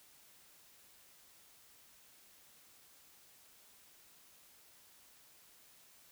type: silence
effects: white hiss -63 dBFS RMS until 6.11 s